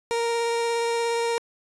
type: tone with vibrato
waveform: 30% pulse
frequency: 466.2 Hz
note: A#4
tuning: in tune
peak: -20 dBFS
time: 0.11-1.38 s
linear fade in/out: 0 ms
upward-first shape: sine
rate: 17 Hz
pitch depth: 9 cents each way
effects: resampled to 22050 Hz